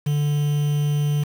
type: tone with quantisation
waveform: triangle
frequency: 146.83 Hz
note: D3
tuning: in tune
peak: -16 dBFS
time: 0.06-1.24 s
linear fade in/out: 10 ms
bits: 6
effects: none